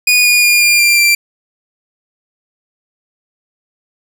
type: tone with pitch steps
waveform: sawtooth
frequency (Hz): 2463 / 2442 / 2421 / 2400 / 2379 / 2359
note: D#7 / D#7 / D#7 / D7 / D7 / D7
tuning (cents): -18 / -33 / -48 / +37 / +22 / +7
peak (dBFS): -4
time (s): 0.07-1.15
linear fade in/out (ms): 5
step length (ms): 180
effects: 7-bit